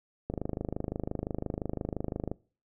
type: click train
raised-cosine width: 2 ms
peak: -19 dBFS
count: 53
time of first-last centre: 0.3-2.316 s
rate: 25.8 Hz
effects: noise-tail reverb RT60 0.4 s tail -23 dB re dry